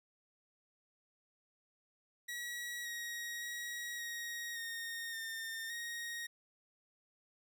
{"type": "tone with pitch steps", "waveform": "sawtooth", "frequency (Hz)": [1920, 1891, 1904, 1883, 1847, 1813, 1873], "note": ["B6", "A#6", "A#6", "A#6", "A#6", "A#6", "A#6"], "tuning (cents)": [-49, 24, 36, 17, -16, -49, 8], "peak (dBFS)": -37, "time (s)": [2.28, 6.27], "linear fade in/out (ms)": 10, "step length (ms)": 570, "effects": []}